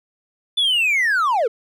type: linear sweep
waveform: triangle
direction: down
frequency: 3520 to 413.9 Hz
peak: -13 dBFS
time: 0.57-1.48 s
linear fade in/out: 10 ms
effects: tanh soft clip ceiling -9 dBFS

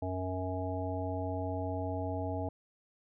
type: harmonic tone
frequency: 92.5 Hz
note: F#2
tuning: in tune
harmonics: 1 / 3 / 5 / 7 / 9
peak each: -36 / -39 / -42 / -39 / -42 dBFS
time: 0.02-2.49 s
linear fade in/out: 5 ms
effects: none

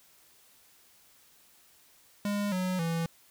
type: tone with pitch steps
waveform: square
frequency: 204.3 / 184.13 / 165.94 Hz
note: G#3 / F#3 / E3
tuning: -28 / -8 / +12 cents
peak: -29 dBFS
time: 2.25-3.06 s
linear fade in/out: 2 ms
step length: 270 ms
effects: white hiss -61 dBFS RMS until 3.3 s

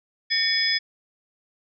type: tone cluster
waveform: sine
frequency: 1817 / 2236 / 3416 / 5040 Hz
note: A#6 / C#7 / G#7 / D#8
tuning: -45 / +14 / +48 / +21 cents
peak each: -26 / -28 / -29 / -22 dBFS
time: 0.3-0.79 s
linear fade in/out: 20 ms
effects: none

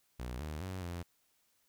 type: tone with pitch steps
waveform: sawtooth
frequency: 61.5 / 76.5 / 93.4 / 86.7 Hz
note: B1 / D#2 / F#2 / F2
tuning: -7 / -29 / +17 / -12 cents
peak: -35 dBFS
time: 0.19-1.03 s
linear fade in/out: 10 ms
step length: 210 ms
effects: white hiss -74 dBFS RMS until 1.68 s

